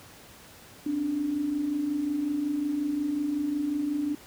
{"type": "tone pair together", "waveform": "sine", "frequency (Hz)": [268.2, 293.7], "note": ["C4", "D4"], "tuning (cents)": [43, 0], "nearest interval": "major second", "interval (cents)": 157, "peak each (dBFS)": [-35, -26], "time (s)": [0.86, 4.15], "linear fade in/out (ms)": 5, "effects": ["pink hiss -50 dBFS RMS until 4.26 s", "high-pass 60 Hz 12 dB/octave"]}